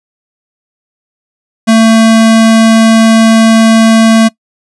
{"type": "tone", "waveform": "square", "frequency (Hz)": 224.1, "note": "A3", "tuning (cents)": 32, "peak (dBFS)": -3, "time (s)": [1.67, 4.29], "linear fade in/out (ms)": 20, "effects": ["noise-tail reverb RT60 0.1 s tail -22 dB re dry", "resampled to 24000 Hz"]}